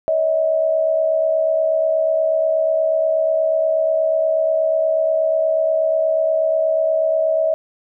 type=tone pair together; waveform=sine; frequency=571.7 / 640 Hz; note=D5 / D#5; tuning=-47 / +49 cents; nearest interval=major second; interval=196 cents; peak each=-22 / -15 dBFS; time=0.08-7.54 s; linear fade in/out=0 ms; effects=none